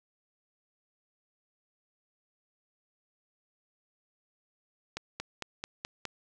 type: accelerating click train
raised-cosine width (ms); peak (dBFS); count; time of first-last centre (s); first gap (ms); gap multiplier
0.2; -18; 6; 4.97-6.053; 230; 0.97
effects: none